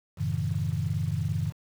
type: chord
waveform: sine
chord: F# minor seventh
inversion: none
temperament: equal with one note detuned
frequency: 92.5 / 110 / 138.59 / 161.42 Hz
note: F#2 / A2 / C#3 / E3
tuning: 0 / 0 / 0 / -36 cents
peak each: -31 dBFS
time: 0.17-1.53 s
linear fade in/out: 50 ms
effects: tanh soft clip ceiling -15 dBFS + 8-bit